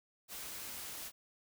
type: noise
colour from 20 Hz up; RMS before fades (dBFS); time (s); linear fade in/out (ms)
white; -45; 0.28-1.12; 50
effects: none